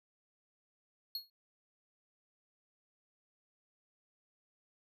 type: tone with exponential decay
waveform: square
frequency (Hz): 4313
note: C#8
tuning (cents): -48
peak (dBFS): -34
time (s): 1.15-1.3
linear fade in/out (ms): 2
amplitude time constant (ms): 31
effects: none